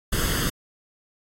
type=noise with comb filter; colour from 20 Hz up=pink; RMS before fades=-24 dBFS; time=0.12-0.5 s; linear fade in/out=10 ms; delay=0.62 ms; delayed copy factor=+0.7; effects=AAC 48 kbps